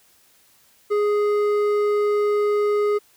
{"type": "tone with hard clipping", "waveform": "sine", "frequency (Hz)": 415.3, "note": "G#4", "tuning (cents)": 0, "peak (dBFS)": -19, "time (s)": [0.9, 2.99], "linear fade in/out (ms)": 20, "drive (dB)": 8, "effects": ["white hiss -57 dBFS RMS until 3.16 s"]}